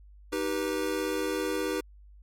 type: chord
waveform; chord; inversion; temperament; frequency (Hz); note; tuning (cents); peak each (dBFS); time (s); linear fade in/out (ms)
square; Eb augmented; none; just; 311.1 / 388.9 / 486.1; Eb4 / G4 / B4; 0 / -14 / -28; -33; 0.32-1.81; 10
effects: added 50 Hz sine -49 dBFS peak until 2.22 s + MP3 64 kbps